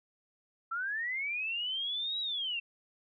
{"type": "linear two-way sweep", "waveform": "sine", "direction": "up then down", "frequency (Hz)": [1318.5, 3900, 2673], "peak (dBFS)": -32, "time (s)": [0.71, 2.6], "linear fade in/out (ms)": 10, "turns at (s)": 2.2, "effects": []}